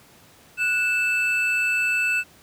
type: tone pair together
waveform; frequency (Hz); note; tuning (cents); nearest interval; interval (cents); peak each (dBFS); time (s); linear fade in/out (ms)
triangle; 1473.6 / 2637; F#6 / E7; -7 / 0; minor seventh; 1007; -24 / -19; 0.57-2.24; 50
effects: pink hiss -52 dBFS RMS until 2.42 s + high-pass 80 Hz 12 dB/octave